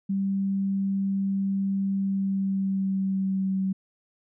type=tone with pitch glide; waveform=sine; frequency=195.4 to 191.05 Hz; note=G3 to G3; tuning=-5 to -44 cents; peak=-23 dBFS; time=0.09-3.73 s; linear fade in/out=10 ms; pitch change=-39 cents; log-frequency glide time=1.97-3.6 s; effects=none